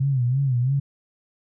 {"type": "tone with vibrato", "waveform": "sine", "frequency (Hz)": 130, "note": "C3", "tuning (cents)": -11, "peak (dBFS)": -18, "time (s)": [0, 0.8], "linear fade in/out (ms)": 10, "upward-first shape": "sine", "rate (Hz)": 3, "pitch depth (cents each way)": 130, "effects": []}